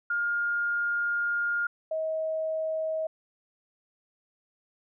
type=tone pair in turn; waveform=sine; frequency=1414 / 635.5 Hz; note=F6 / D#5; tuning=+21 / +36 cents; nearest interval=octave + major second; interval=1385 cents; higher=first; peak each=-25 / -27 dBFS; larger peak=first; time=0.1-1.67 / 1.91-3.07 s; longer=first; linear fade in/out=5 ms; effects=none